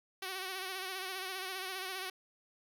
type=tone with vibrato; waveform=5% pulse; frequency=376.4 Hz; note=F#4; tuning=30 cents sharp; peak=-27 dBFS; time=0.22-2.1 s; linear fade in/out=5 ms; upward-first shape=sine; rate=15 Hz; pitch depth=50 cents each way; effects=none